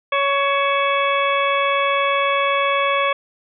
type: harmonic tone with a mistuned harmonic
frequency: 559 Hz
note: C#5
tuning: 14 cents sharp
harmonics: 1 / 2 / 3 / 4 / 5 / 6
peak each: -21 / -19 / -28 / -24 / -27 / -29 dBFS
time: 0.12-3.13 s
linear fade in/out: 5 ms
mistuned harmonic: 5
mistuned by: -110 cents
effects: none